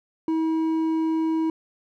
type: tone with hard clipping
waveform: sine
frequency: 321.3 Hz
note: E4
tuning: 44 cents flat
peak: -22 dBFS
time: 0.28-1.5 s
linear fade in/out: 2 ms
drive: 5 dB
effects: none